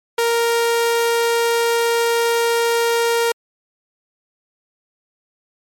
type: tone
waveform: sawtooth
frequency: 466.2 Hz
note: A#4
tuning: in tune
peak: -11 dBFS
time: 0.18-3.32 s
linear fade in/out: 5 ms
effects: MP3 64 kbps